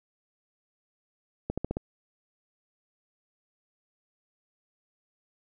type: accelerating click train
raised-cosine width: 2 ms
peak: -16 dBFS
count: 5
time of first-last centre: 1.5-1.769 s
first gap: 76 ms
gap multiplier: 0.92
effects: none